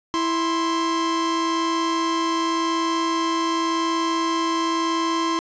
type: tone pair together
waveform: 45% pulse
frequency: 329.6 / 1049.7 Hz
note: E4 / C6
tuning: 0 / +5 cents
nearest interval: octave + minor sixth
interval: 2005 cents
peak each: -23 dBFS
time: 0.14-5.39 s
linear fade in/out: 0 ms
effects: resampled to 16000 Hz + 8-bit